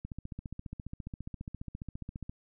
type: click train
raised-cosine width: 5 ms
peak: -27 dBFS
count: 34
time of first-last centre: 0.05-2.295 s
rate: 14.7 Hz
effects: none